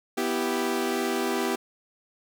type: chord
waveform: sawtooth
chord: E minor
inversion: second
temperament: equal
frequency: 246.9 / 329.6 / 392 Hz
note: B3 / E4 / G4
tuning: 0 / 0 / 0 cents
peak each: -26 / -27 / -24 dBFS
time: 0.17-1.56 s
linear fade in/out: 10 ms
effects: none